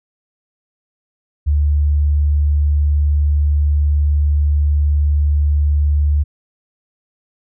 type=tone; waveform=sine; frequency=73.42 Hz; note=D2; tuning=in tune; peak=-11 dBFS; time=1.46-6.24 s; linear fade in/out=20 ms; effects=none